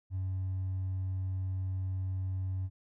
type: tone with hard clipping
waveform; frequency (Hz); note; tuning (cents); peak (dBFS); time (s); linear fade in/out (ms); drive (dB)
triangle; 94; F#2; +28; -31; 0.1-2.7; 50; 2
effects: none